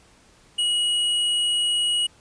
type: tone with tanh clipping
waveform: triangle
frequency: 2906 Hz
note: F#7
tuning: 32 cents flat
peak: -21 dBFS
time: 0.58-2.07 s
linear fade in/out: 10 ms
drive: 18 dB
effects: pink hiss -55 dBFS RMS until 2.2 s + resampled to 22050 Hz